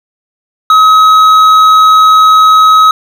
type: tone with hard clipping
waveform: sine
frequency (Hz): 1275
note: D#6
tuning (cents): +42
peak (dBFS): -3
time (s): 0.7-2.91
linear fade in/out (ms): 2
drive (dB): 6
effects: none